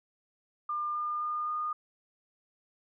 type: tone with pitch steps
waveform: sine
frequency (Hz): 1200 / 1207.6 / 1215.3 / 1223.1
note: D6 / D6 / D#6 / D#6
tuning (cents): +37 / +48 / -41 / -30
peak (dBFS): -30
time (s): 0.69-1.73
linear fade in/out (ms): 5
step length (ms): 260
effects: none